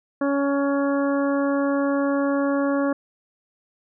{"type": "harmonic tone", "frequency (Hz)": 280, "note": "C#4", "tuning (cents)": 18, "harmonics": [1, 2, 3, 4, 5, 6], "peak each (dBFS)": [-21, -24, -35, -31, -34, -36], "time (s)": [0.21, 2.93], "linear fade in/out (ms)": 5, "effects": []}